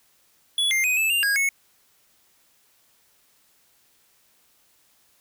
square tone with pitch steps, 3395 / 2100 / 2503 / 2620 / 2790 / 1638 / 2199 Hz, G#7 / C7 / D#7 / E7 / F7 / G#6 / C#7, +37 / +6 / +10 / -11 / -2 / -24 / -14 cents, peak -20 dBFS, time 0.58-1.49 s, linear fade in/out 2 ms, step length 130 ms, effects white hiss -62 dBFS RMS until 5.2 s

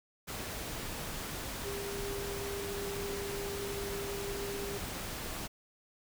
sine tone in noise, 400.2 Hz, G4, 36 cents sharp, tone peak -38 dBFS, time 1.64-4.79 s, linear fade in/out 20 ms, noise pink, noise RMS -40 dBFS, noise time 0.27-5.48 s, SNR -1 dB, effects none

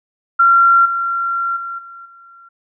sine tone with level steps, 1372 Hz, F6, 31 cents flat, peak -7 / -16 / -23 / -33 / -40 dBFS, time 0.39-2.49 s, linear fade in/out 10 ms, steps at 0.85 / 1.56 / 1.78 / 2.05 s, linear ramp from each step 10 ms, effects none

